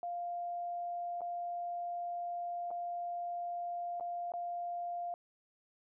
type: tone with dropouts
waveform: sine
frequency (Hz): 698.5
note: F5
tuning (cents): 0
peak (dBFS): -36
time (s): 0.03-5.14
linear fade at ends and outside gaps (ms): 1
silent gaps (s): 1.208-1.216 / 2.706-2.712 / 3.999-4.008 / 4.32-4.337
effects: none